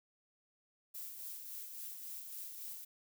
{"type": "noise with tremolo", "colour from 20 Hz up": "violet", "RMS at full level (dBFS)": -45, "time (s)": [0.94, 2.85], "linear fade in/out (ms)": 10, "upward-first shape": "sine", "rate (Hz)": 3.6, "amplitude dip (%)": 40, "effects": []}